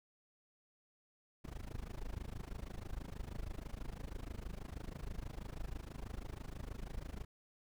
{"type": "noise with amplitude modulation", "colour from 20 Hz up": "brown", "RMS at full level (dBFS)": -41, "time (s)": [1.44, 7.25], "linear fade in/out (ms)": 10, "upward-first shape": "sine", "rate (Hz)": 26.2, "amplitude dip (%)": 95, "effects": []}